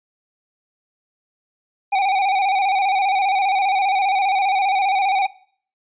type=tone with vibrato; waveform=square; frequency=779 Hz; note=G5; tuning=11 cents flat; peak=-16 dBFS; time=1.92-5.27 s; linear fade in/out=10 ms; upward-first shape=square; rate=15 Hz; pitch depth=54 cents each way; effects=noise-tail reverb RT60 0.5 s tail -19 dB re dry + resampled to 8000 Hz